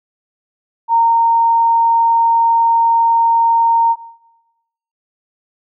sine tone, 922 Hz, A#5, 19 cents flat, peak -9 dBFS, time 0.88-3.96 s, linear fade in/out 50 ms, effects noise-tail reverb RT60 1.0 s tail -19 dB re dry

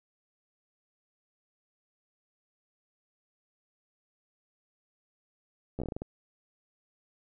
slowing click train, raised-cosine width 2 ms, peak -22 dBFS, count 9, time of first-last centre 5.79-6.019 s, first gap 12 ms, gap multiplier 1.24, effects none

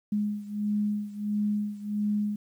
sine beating tone pair, 207.7 / 209.2 Hz, G#3 / G#3, 0 / +13 cents, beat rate 1.5 Hz, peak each -28 / -31 dBFS, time 0.12-2.36 s, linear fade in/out 5 ms, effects 10-bit

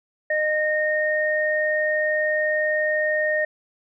sine tone pair together, 613 / 1846 Hz, D#5 / A#6, -26 / -17 cents, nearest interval octave + perfect fifth, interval 1909 cents, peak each -22 dBFS, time 0.3-3.45 s, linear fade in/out 5 ms, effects none

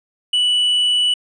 triangle tone, 2959 Hz, F#7, 1 cent flat, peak -12 dBFS, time 0.33-1.14 s, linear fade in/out 5 ms, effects resampled to 24000 Hz

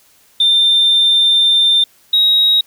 sine tone pair in turn, 3590 / 3799 Hz, A7 / A#7, +34 / +32 cents, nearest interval minor second, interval 98 cents, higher second, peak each -7 dBFS, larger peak neither, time 0.4-1.84 / 2.13-2.61 s, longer first, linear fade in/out 5 ms, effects tanh soft clip ceiling -5 dBFS + white hiss -51 dBFS RMS until 2.66 s

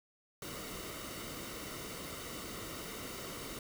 pink noise with comb filter, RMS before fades -44 dBFS, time 0.42-3.59 s, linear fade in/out 2 ms, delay 1.2 ms, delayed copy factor -0.6, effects none

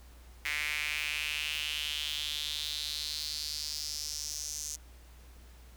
sawtooth tone with high-pass filter sweep, 150.3 Hz, D3, 40 cents sharp, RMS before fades -36 dBFS, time 0.45-4.76 s, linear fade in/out 5 ms, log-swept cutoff 2100 to 6400 Hz, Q 4.5, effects added 60 Hz sine -51 dBFS peak until 5.76 s + pink hiss -60 dBFS RMS until 5.76 s

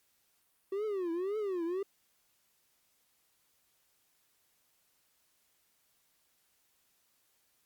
triangle tone with vibrato, 379.1 Hz, F#4, 42 cents sharp, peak -30 dBFS, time 0.72-1.83 s, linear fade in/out 5 ms, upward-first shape triangle, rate 1.9 Hz, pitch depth 260 cents each way, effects white hiss -73 dBFS RMS until 7.65 s + Opus 48 kbps

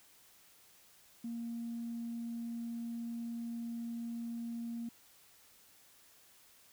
sine tone, 233.1 Hz, A#3, in tune, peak -37 dBFS, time 1.24-4.89 s, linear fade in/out 5 ms, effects tanh soft clip ceiling -33 dBFS + white hiss -63 dBFS RMS until 6.72 s

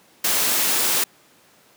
white noise, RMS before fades -20 dBFS, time 0.24-1.04 s, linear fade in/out 5 ms, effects pink hiss -54 dBFS RMS until 1.76 s + high-pass 200 Hz 12 dB/octave

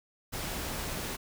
pink noise, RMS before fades -36 dBFS, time 0.32-1.17 s, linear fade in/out 20 ms, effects none

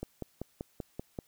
click train, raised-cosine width 2 ms, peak -23 dBFS, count 7, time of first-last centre 0.03-1.188 s, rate 5.18 Hz, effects white hiss -68 dBFS RMS until 1.27 s

